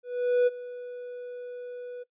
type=tone with ADSR envelope; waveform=triangle; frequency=491.5 Hz; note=B4; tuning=8 cents flat; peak=-16 dBFS; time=0.03-2.04 s; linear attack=440 ms; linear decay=25 ms; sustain=-18 dB; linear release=18 ms; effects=noise-tail reverb RT60 0.1 s tail -20 dB re dry + resampled to 8000 Hz